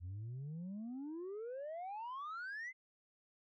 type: exponential sweep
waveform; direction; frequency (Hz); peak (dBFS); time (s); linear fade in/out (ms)
sine; up; 84.3 to 2093; -40; 0-2.73; 50
effects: tanh soft clip ceiling -41 dBFS